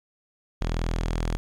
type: tone with low-pass filter sweep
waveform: sawtooth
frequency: 41.2 Hz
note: E1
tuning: in tune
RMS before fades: -27 dBFS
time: 0.61-1.37 s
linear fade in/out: 0 ms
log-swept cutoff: 5600 to 8400 Hz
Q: 0.97
effects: 10-bit